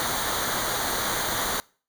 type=noise with comb filter; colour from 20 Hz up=pink; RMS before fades=-27 dBFS; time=0-1.6 s; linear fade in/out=0 ms; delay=0.38 ms; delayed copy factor=-0.75; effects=noise-tail reverb RT60 0.4 s tail -24 dB re dry